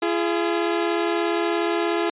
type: tone pair together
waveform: sawtooth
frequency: 340.5 / 417.4 Hz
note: F4 / G#4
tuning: -44 / +9 cents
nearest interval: major third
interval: 353 cents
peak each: -18 / -21 dBFS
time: 0.02-2.1 s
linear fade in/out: 5 ms
effects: resampled to 8000 Hz